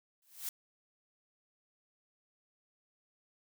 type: noise with exponential growth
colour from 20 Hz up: blue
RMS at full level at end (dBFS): -35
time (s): 0.22-0.49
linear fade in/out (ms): 2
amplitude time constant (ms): 57
effects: none